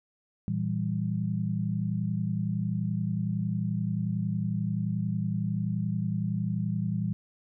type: chord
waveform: sine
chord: E diminished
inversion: second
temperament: equal with one note detuned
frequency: 114.67 / 164.81 / 196 Hz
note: Bb2 / E3 / G3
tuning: -28 / 0 / 0 cents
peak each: -31 dBFS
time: 0.48-7.13 s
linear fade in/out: 0 ms
effects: none